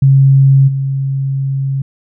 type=tone with level steps; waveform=sine; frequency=136 Hz; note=C#3; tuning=33 cents flat; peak=-4 / -13 dBFS; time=0.02-1.82 s; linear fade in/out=5 ms; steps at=0.67 s; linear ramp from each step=20 ms; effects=none